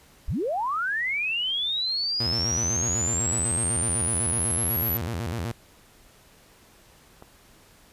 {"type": "linear sweep", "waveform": "sine", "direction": "up", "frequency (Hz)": [32.7, 11970], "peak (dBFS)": -24, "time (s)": [0.28, 4.97], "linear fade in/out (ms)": 0}
{"type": "tone with vibrato", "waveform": "sawtooth", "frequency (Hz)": 98.7, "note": "G2", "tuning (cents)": 12, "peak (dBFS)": -24, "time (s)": [2.2, 5.52], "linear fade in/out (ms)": 5, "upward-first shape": "square", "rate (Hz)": 8, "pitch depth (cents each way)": 290}
{"type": "click", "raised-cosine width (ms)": 1, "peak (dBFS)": -29, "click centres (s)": 7.224}
{"effects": ["pink hiss -55 dBFS RMS until 7.92 s", "resampled to 32000 Hz"]}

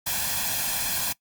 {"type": "noise with comb filter", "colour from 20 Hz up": "white", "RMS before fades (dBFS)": -27, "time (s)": [0.06, 1.13], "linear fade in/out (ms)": 10, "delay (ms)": 1.2, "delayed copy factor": 0.7, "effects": ["noise-tail reverb RT60 0.1 s tail -21 dB re dry", "Opus 48 kbps"]}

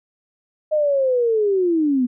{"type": "linear sweep", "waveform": "sine", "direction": "down", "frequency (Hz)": [622.3, 239.3], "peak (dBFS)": -15, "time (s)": [0.71, 2.07], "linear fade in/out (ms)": 20, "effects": []}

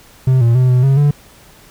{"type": "tone with pitch steps", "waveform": "triangle", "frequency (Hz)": [129.9, 117.1, 127.5, 125.7, 135.9, 145.3], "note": ["C3", "A#2", "C3", "B2", "C#3", "D3"], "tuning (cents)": [-12, 8, -44, 31, -34, -18], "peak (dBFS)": -6, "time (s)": [0.27, 1.11], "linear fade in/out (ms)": 5, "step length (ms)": 140, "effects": ["pink hiss -44 dBFS RMS until 1.7 s"]}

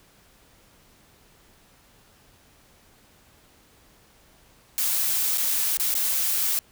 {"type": "noise with dropouts", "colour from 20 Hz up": "blue", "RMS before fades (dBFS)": -24, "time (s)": [4.78, 6.59], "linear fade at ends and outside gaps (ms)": 0, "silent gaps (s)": [[5.374, 5.38], [5.771, 5.798], [5.941, 5.952]], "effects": ["pink hiss -57 dBFS RMS until 6.71 s"]}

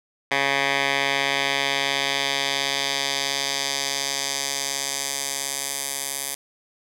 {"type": "tone with band-pass filter sweep", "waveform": "10% pulse", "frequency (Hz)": 138.59, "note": "C#3", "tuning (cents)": 0, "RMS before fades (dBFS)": -25, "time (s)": [0.31, 6.35], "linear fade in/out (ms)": 5, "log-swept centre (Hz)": [2100, 10000], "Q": 1.2, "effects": []}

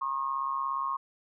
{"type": "tone with amplitude modulation", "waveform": "sine", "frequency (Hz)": 1083, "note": "C#6", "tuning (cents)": -41, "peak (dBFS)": -25, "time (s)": [0.01, 0.97], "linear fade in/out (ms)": 10, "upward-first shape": "sine", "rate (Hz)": 137, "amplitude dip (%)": 75, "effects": []}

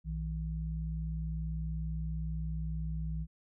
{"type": "tone pair together", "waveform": "sine", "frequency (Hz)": [59.78, 159.6], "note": ["A#1", "D#3"], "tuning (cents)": [44, 44], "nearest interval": "octave + perfect fourth", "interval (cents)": 1700, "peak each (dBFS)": [-35, -37], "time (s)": [0.04, 3.27], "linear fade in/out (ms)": 50, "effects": []}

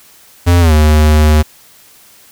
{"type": "tone with pitch glide", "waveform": "square", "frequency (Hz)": [87.31, 76.45], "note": ["F2", "D#2"], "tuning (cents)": [0, -30], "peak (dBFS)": -6, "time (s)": [0.46, 1.43], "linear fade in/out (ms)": 20, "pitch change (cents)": -230, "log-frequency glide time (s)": [0.6, 0.73], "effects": ["white hiss -43 dBFS RMS until 2.31 s"]}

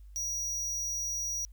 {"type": "tone", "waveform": "square", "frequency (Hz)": 5780, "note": "F#8", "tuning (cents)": -41, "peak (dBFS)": -32, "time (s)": [0.16, 1.45], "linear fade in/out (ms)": 0, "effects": ["added 50 Hz sine -47 dBFS peak until 1.52 s", "white hiss -75 dBFS RMS until 1.52 s"]}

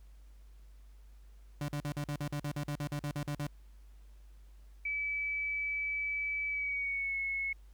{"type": "tone bursts", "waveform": "35% pulse", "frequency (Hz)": 146, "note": "D3", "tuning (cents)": -10, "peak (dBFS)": -32, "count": 16, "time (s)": [1.61, 3.468], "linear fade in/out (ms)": 2, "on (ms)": 73, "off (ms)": 46}
{"type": "tone with pitch glide", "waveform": "sine", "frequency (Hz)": [2299, 2189], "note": ["D7", "C#7"], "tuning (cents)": [-37, -22], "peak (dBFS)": -32, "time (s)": [4.85, 7.53], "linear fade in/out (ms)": 5, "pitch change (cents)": -85, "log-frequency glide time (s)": [6.49, 7.17]}
{"effects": ["added 50 Hz sine -52 dBFS peak until 7.73 s", "pink hiss -71 dBFS RMS until 7.73 s"]}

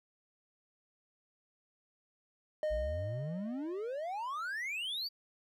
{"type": "tone with exponential decay", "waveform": "triangle", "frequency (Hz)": 614, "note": "D#5", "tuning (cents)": -23, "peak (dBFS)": -28, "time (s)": [2.63, 4.52], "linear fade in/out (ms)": 1, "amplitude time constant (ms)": 410}
{"type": "exponential sweep", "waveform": "triangle", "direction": "up", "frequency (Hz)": [51.91, 4744], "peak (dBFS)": -34, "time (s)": [2.7, 5.09], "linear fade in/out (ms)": 20}
{"effects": []}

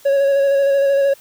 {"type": "tone with vibrato", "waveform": "triangle", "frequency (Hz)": 554.4, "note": "C#5", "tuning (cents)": 0, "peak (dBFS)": -10, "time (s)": [0.05, 1.14], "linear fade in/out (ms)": 10, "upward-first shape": "square", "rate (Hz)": 13, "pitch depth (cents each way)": 16, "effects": ["white hiss -47 dBFS RMS until 1.2 s"]}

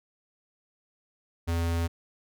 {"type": "tone", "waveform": "square", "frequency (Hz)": 84.1, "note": "E2", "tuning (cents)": 35, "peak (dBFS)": -26, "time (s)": [1.47, 1.88], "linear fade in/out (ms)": 20, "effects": []}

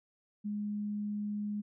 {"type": "tone", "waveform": "sine", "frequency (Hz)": 207.7, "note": "G#3", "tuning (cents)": 0, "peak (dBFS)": -33, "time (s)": [0.44, 1.62], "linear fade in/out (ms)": 20, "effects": []}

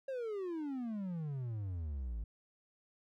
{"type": "exponential sweep", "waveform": "triangle", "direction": "down", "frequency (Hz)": [550, 51.6], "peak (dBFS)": -35, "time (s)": [0.08, 2.24], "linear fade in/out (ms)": 5, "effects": []}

